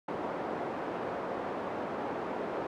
pink band-pass noise, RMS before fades -36 dBFS, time 0.08-2.67 s, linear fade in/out 5 ms, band 330 to 930 Hz, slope 12 dB/octave, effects none

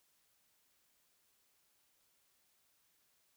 silence, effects white hiss -75 dBFS RMS until 3.36 s

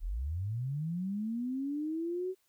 sine linear sweep, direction up, 33.23 to 380.1 Hz, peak -32 dBFS, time 0-2.35 s, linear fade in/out 50 ms, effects white hiss -74 dBFS RMS until 2.48 s

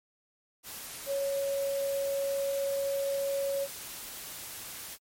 sine tone in noise, 554.4 Hz, C#5, in tune, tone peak -28 dBFS, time 1.06-3.68 s, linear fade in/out 50 ms, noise white, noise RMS -42 dBFS, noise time 0.63-4.98 s, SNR +11 dB, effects MP3 64 kbps

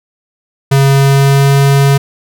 square tone with pitch glide, 137.3 to 138.98 Hz, C#3 to C#3, -16 to +5 cents, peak -6 dBFS, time 0.71-1.98 s, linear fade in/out 10 ms, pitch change +21 cents, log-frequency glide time 0.85-1.53 s, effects none

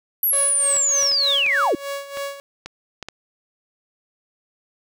sine linear sweep, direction down, 11840 to 270 Hz, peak -16 dBFS, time 0.23-1.75 s, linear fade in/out 2 ms
sawtooth tone with tremolo, 560 Hz, C#5, 18 cents sharp, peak -21 dBFS, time 0.33-2.4 s, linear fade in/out 0 ms, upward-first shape sine, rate 3.3 Hz, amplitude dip 75%
clicks, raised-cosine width 0.2 ms, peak -15 dBFS, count 8, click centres 0.765 / 1.026 / 1.116 / 1.464 / 2.172 / 2.66 / 3.027 / 3.086 s
effects none

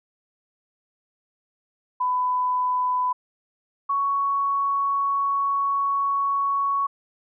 sine tone pair in turn, 1000 / 1114.1 Hz, B5 / C#6, +21 / +8 cents, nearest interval major second, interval 187 cents, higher second, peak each -20 / -20 dBFS, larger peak neither, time 2-3.13 / 3.89-6.87 s, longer second, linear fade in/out 10 ms, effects none

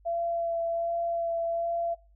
sine tone with vibrato, 676 Hz, E5, 43 cents sharp, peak -27 dBFS, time 0.05-1.95 s, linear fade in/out 20 ms, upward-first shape sine, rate 1.3 Hz, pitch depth 13 cents each way, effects noise-tail reverb RT60 0.3 s tail -19 dB re dry + added 50 Hz sine -56 dBFS peak until 2.15 s

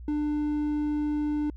triangle tone, 297.7 Hz, D4, 24 cents sharp, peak -23 dBFS, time 0.08-1.5 s, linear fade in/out 2 ms, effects added 60 Hz sine -39 dBFS peak until 1.56 s

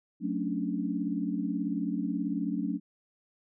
sine chord, D major seventh, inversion first, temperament just, 183.54 / 220.2 / 275.3 / 293.7 Hz, F#3 / A3 / C#4 / D4, -14 / +2 / -12 / 0 cents, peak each -34 dBFS, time 0.2-2.8 s, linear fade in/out 50 ms, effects none

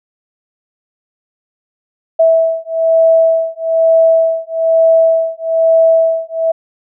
sine beating tone pair, 653 / 654.1 Hz, E5 / E5, -17 / -14 cents, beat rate 1.1 Hz, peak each -11 dBFS, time 2.19-6.52 s, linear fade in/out 10 ms, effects none

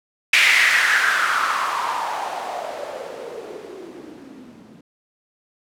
violet noise with low-pass filter sweep, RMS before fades -22 dBFS, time 0.33-4.81 s, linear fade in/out 5 ms, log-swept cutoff 2300 to 210 Hz, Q 4.8, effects none

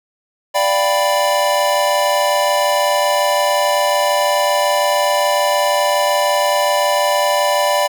square chord, G dominant seventh, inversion second, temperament equal, 587.3 / 698.5 / 784 / 987.8 Hz, D5 / F5 / G5 / B5, 0 / 0 / 0 / 0 cents, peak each -17 / -23 / -22 / -19 dBFS, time 0.54-7.88 s, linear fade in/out 20 ms, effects none

